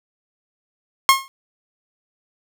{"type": "tone with exponential decay", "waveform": "sawtooth", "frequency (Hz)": 1077, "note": "C6", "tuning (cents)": 50, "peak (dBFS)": -3, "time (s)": [1.09, 1.28], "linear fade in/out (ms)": 0, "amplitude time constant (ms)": 41, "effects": []}